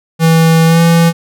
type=tone with pitch glide; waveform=square; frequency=163.2 to 167.4 Hz; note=E3 to E3; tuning=-17 to +27 cents; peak=-6 dBFS; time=0.19-1.13 s; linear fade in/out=50 ms; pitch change=+44 cents; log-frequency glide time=0.66-0.81 s; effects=none